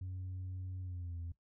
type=tone with pitch glide; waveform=sine; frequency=92.5 to 84.82 Hz; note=F#2 to E2; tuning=0 to +50 cents; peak=-38 dBFS; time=0.01-1.32 s; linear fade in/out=5 ms; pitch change=-150 cents; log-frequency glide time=0.81-1.18 s; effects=noise-tail reverb RT60 0.1 s tail -18 dB re dry + tanh soft clip ceiling -38 dBFS